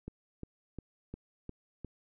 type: click train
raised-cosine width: 3 ms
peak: -28 dBFS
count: 6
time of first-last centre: 0.08-1.847 s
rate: 2.83 Hz
effects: none